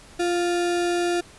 sine tone with sample-and-hold, 347.9 Hz, F4, 7 cents flat, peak -20 dBFS, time 0.19-1.21 s, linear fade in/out 10 ms, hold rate 1050 Hz, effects pink hiss -48 dBFS RMS until 1.38 s + resampled to 24000 Hz

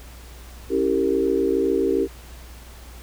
sine chord, C# diminished seventh, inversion none, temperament equal with one note detuned, 277.2 / 329.6 / 392 / 459.2 Hz, C#4 / E4 / G4 / Bb4, 0 / 0 / 0 / -26 cents, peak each -25 / -25 / -21 / -24 dBFS, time 0.69-2.08 s, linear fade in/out 50 ms, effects added 60 Hz sine -40 dBFS peak until 3.02 s + pink hiss -46 dBFS RMS until 3.02 s

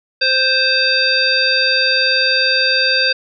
harmonic tone, 523.3 Hz, C5, in tune, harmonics 1 / 3 / 5 / 7 / 9, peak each -22 / -17 / -19 / -21 / -16 dBFS, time 0.21-3.13 s, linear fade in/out 10 ms, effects none

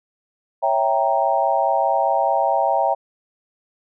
sine chord, C# diminished seventh, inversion none, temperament equal, 554.4 / 659.3 / 784 / 932.3 Hz, C#5 / E5 / G5 / Bb5, 0 / 0 / 0 / 0 cents, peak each -23 / -21 / -20 / -22 dBFS, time 0.62-2.95 s, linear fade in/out 20 ms, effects none

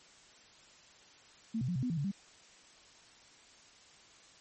sine tone with pitch steps, 224.9 / 126.9 / 177.7 / 129.3 / 249.7 / 165.9 / 142.2 / 197 Hz, A3 / B2 / F3 / C3 / B3 / E3 / C#3 / G3, +38 / +47 / +30 / -20 / +19 / +11 / +45 / +9 cents, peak -31 dBFS, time 1.54-2.116 s, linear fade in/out 10 ms, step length 72 ms, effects white hiss -59 dBFS RMS until 4.4 s + MP3 32 kbps

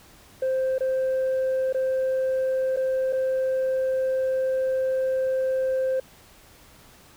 sine tone with dropouts, 523 Hz, C5, 1 cent flat, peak -19 dBFS, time 0.42-6 s, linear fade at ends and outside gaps 5 ms, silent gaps 0.783-0.806 / 1.727-1.745 / 2.763-2.77 / 3.126-3.13 s, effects tanh soft clip ceiling -20 dBFS + pink hiss -52 dBFS RMS until 7.16 s

